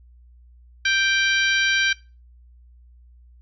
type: harmonic tone with a mistuned harmonic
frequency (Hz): 784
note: G5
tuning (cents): 0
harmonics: 2 / 3 / 4 / 5 / 6 / 7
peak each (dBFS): -20 / -24 / -26 / -29 / -31 / -32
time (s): 0.85-1.93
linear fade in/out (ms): 5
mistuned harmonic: 7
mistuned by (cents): +73
effects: noise-tail reverb RT60 0.3 s tail -21 dB re dry + added 60 Hz sine -47 dBFS peak until 3.41 s